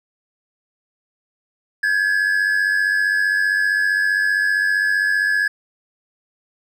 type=tone pair together; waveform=triangle; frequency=1603 / 1698.3 Hz; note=G6 / G#6; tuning=+38 / +38 cents; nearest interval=minor second; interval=100 cents; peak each=-20 / -15 dBFS; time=1.83-5.48 s; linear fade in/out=5 ms; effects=none